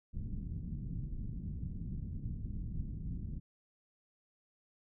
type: low-pass noise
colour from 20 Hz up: pink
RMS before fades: -40 dBFS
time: 0.13-3.4 s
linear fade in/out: 20 ms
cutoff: 210 Hz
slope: 24 dB/octave
effects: none